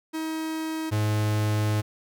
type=tone pair in turn; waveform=45% pulse; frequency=318 / 106.12 Hz; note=D#4 / G#2; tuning=+38 / +38 cents; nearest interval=octave + perfect fifth; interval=1900 cents; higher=first; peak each=-28 / -22 dBFS; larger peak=second; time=0.13-0.91 / 0.91-1.82 s; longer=second; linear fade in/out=20 ms; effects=none